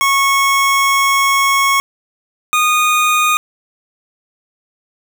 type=tone pair in turn; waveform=25% pulse; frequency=1100 / 1231.9 Hz; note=C#6 / D#6; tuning=-14 / -18 cents; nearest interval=major second; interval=196 cents; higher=second; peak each=-7 dBFS; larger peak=neither; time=0.01-1.8 / 2.53-3.37 s; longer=first; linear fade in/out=0 ms; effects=none